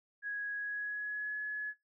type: tone with pitch glide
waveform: sine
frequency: 1661.2 to 1698.1 Hz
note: G#6 to G#6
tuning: 0 to +38 cents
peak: -35 dBFS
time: 0.22-1.74 s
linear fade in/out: 50 ms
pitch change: +38 cents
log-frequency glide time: 0.55-1.36 s
effects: noise-tail reverb RT60 0.2 s tail -20 dB re dry